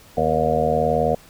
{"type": "harmonic tone with a mistuned harmonic", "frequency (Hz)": 79.1, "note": "D#2", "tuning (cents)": 29, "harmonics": [1, 2, 3, 5, 6, 7, 8, 9], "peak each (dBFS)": [-30, -27, -27, -33, -22, -24, -25, -22], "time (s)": [0.17, 1.15], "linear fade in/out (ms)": 5, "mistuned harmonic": 1, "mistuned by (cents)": 16, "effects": ["pink hiss -48 dBFS RMS until 1.29 s"]}